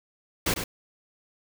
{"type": "noise with echo", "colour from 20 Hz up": "pink", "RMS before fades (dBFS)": -25, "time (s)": [0.46, 0.54], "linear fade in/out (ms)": 5, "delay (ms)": 100, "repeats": 1, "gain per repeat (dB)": -7, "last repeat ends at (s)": 0.64, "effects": []}